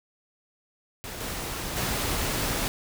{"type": "noise with level steps", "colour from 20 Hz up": "pink", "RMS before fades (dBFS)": [-37, -33, -28], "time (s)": [1.04, 2.68], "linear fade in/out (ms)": 0, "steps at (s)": [1.2, 1.76], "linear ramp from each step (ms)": 10, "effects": []}